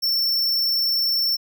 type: tone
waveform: square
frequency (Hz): 5410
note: E8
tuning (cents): +44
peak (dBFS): -19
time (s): 0.02-1.37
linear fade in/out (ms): 20
effects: none